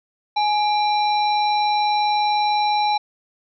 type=harmonic tone with a mistuned harmonic; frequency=793 Hz; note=G5; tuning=20 cents sharp; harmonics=1 / 3 / 5 / 7; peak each=-17 / -30 / -26 / -36 dBFS; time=0.36-2.98 s; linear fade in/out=10 ms; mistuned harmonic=1; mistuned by=+94 cents; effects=none